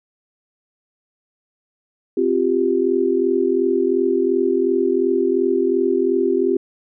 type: chord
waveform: sine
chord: C suspended fourth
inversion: none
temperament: equal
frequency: 261.6 / 349.2 / 392 Hz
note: C4 / F4 / G4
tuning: 0 / 0 / 0 cents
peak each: -22 / -19 / -18 dBFS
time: 2.17-6.57 s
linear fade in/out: 5 ms
effects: none